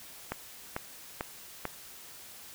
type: click train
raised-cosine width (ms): 0.5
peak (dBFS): -17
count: 4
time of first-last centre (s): 0.32-1.653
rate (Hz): 2.25
effects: white hiss -49 dBFS RMS until 2.54 s